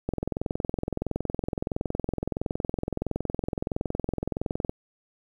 click train, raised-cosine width 2 ms, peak -14 dBFS, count 100, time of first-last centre 0.09-4.695 s, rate 21.5 Hz, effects 9-bit

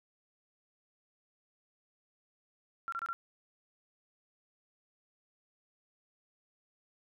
sine tone bursts, 1368 Hz, F6, 36 cents flat, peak -34 dBFS, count 4, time 2.88-3.13 s, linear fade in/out 0 ms, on 43 ms, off 26 ms, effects none

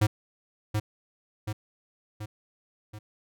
square tone with echo, 106.2 Hz, G#2, 39 cents sharp, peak -20 dBFS, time 0.01-0.07 s, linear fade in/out 10 ms, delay 730 ms, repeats 4, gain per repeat -5 dB, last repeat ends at 2.99 s, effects none

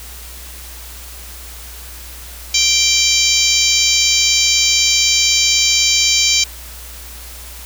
harmonic tone, 784 Hz, G5, in tune, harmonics 3 / 4 / 5 / 6 / 7 / 8 / 9, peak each -19 / -19 / -19 / -19 / -19 / -19 / -19 dBFS, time 2.54-6.44 s, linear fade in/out 5 ms, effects added 60 Hz sine -34 dBFS peak until 7.65 s + white hiss -35 dBFS RMS until 7.65 s

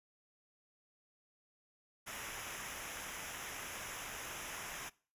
pink noise with comb filter, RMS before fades -45 dBFS, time 2.06-4.9 s, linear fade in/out 20 ms, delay 0.23 ms, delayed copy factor -0.75, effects noise-tail reverb RT60 0.4 s tail -22 dB re dry + resampled to 32000 Hz

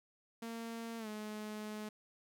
sawtooth tone with pitch glide, 229.4 to 212.8 Hz, A#3 to G#3, -28 to +42 cents, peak -38 dBFS, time 0.42-1.89 s, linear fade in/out 5 ms, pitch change -130 cents, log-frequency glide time 0.98-1.08 s, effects none

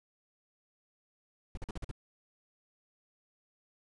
brown noise bursts, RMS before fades -38 dBFS, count 6, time 1.55-1.913 s, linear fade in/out 2 ms, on 23 ms, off 45 ms, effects resampled to 24000 Hz

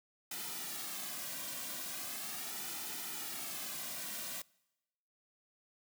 white noise with flanger, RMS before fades -42 dBFS, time 0.31-4.42 s, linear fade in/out 5 ms, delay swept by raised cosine 1.8 to 2.34 ms, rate 0.39 Hz, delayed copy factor -0.6, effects noise-tail reverb RT60 1.0 s tail -25 dB re dry + high-pass 150 Hz 12 dB/octave

